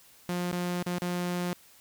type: tone with dropouts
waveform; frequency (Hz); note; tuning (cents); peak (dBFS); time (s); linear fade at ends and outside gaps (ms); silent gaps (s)
sawtooth; 177.2; F3; +25; -25; 0.29-1.53; 0; 0.514-0.527 / 0.827-0.864 / 0.985-1.02
effects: white hiss -57 dBFS RMS until 1.8 s